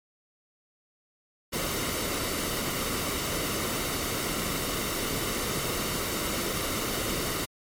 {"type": "noise with comb filter", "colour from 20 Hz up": "pink", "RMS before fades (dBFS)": -30, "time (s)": [1.52, 7.46], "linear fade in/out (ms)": 20, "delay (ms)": 1.2, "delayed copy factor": -0.5, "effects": ["MP3 64 kbps"]}